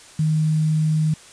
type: tone with quantisation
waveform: sine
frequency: 155.8 Hz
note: D#3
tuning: 3 cents sharp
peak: -16 dBFS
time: 0.19-1.14 s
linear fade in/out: 5 ms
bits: 7
effects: white hiss -45 dBFS RMS until 1.32 s + resampled to 22050 Hz